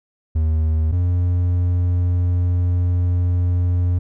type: tone pair in turn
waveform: triangle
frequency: 79 / 88.67 Hz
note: D#2 / F2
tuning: +27 / +27 cents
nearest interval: major second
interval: 200 cents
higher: second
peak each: -13 dBFS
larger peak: neither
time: 0.35-0.92 / 0.92-3.99 s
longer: second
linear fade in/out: 10 ms
effects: none